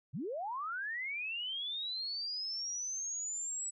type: linear sweep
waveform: sine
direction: up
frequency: 103.83 to 7900 Hz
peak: -36 dBFS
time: 0.13-3.71 s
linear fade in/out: 20 ms
effects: none